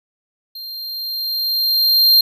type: tone with level ramp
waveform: square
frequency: 4186 Hz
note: C8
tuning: in tune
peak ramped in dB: -30 to -8 dBFS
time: 0.55-2.21 s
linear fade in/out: 5 ms
effects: none